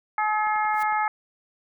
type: harmonic tone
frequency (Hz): 426.5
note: G#4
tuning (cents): +46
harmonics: 2 / 3 / 4 / 5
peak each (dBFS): -23 / -27 / -32 / -31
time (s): 0.18-1.08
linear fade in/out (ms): 2
type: click train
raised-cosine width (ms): 0.5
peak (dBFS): -29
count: 6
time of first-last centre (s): 0.47-0.925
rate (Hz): 11
type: noise with exponential growth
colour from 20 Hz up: white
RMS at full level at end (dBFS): -39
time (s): 0.68-0.83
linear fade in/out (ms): 5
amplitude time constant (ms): 31
effects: none